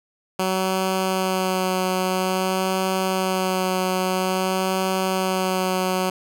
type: tone with vibrato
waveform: 10% pulse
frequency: 187.1 Hz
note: F#3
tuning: 20 cents sharp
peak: -12 dBFS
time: 0.39-6.1 s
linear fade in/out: 5 ms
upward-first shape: sine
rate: 0.5 Hz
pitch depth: 15 cents each way
effects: none